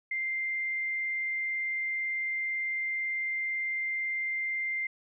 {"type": "tone", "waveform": "sine", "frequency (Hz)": 2094, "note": "C7", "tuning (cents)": 1, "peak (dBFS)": -29, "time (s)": [0.11, 4.87], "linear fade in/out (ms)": 5, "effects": []}